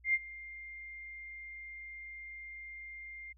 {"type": "tone with ADSR envelope", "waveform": "sine", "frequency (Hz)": 2108, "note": "C7", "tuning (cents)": 12, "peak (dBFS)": -24, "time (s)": [0.04, 3.33], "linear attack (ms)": 100, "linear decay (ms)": 39, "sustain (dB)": -20, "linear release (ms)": 12, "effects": ["added 60 Hz sine -59 dBFS peak until 3.37 s"]}